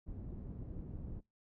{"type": "low-pass noise", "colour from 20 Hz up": "pink", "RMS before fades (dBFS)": -45, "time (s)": [0.06, 1.21], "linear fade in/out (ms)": 20, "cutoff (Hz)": 240, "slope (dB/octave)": 12, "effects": ["noise-tail reverb RT60 0.2 s tail -22 dB re dry"]}